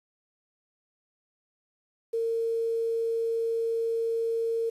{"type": "tone with quantisation", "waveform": "sine", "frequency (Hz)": 457.1, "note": "A#4", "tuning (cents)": -34, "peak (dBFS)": -25, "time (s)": [2.13, 4.7], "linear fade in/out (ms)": 10, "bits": 9, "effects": ["resampled to 32000 Hz"]}